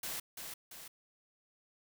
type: noise with echo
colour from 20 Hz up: white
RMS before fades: -40 dBFS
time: 0.03-0.2 s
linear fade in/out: 5 ms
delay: 340 ms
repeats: 2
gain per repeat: -5 dB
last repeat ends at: 0.88 s
effects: none